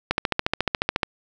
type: click train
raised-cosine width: 0.3 ms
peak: -4 dBFS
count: 14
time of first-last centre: 0.11-1.032 s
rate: 14.1 Hz
effects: none